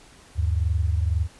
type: tone pair together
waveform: sine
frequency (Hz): 76.83 / 98.8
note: D#2 / G2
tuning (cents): -21 / +14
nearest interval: major third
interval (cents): 435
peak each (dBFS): -21 / -25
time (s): 0.35-1.28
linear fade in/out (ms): 50
effects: pink hiss -51 dBFS RMS until 1.39 s + resampled to 24000 Hz